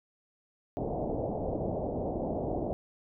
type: low-pass noise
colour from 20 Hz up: white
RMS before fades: -33 dBFS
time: 0.77-2.73 s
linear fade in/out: 0 ms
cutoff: 730 Hz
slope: 48 dB/octave
effects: none